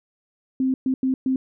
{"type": "tone bursts at uneven times", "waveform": "sine", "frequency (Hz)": 261.6, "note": "C4", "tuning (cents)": 0, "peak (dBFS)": -18, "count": 4, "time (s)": [[0.6, 0.74], [0.86, 0.94], [1.03, 1.14], [1.26, 1.36]], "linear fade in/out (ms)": 2, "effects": []}